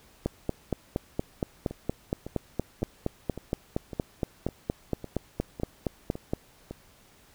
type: two click trains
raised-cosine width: 2 ms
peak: -23 / -13 dBFS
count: 10 / 27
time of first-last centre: 1.71-6.71 / 0.26-6.335 s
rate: 1.8 / 4.28 Hz
effects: pink hiss -58 dBFS RMS until 7.34 s